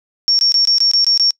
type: tone bursts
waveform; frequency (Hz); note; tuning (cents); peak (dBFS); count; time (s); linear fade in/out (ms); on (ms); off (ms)
sine; 5500; F8; -27; -10; 8; 0.28-1.307; 0; 110; 21
effects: noise-tail reverb RT60 0.1 s tail -26 dB re dry